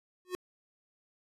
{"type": "tone with exponential growth", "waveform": "square", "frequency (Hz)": 364.1, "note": "F#4", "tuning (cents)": -28, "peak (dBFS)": -30, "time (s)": [0.25, 0.35], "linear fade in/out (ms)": 0, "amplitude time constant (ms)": 21, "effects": ["resampled to 32000 Hz"]}